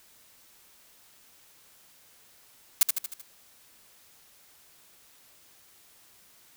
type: noise with echo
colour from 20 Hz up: blue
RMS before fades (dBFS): -18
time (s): 2.81-2.83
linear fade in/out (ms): 2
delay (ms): 77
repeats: 5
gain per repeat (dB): -5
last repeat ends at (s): 3.215
effects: white hiss -58 dBFS RMS until 6.56 s